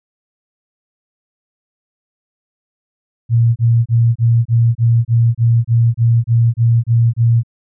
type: tone bursts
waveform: sine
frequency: 116.54 Hz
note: A#2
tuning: in tune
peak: -8 dBFS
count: 14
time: 3.29-7.434 s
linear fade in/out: 50 ms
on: 270 ms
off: 28 ms
effects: none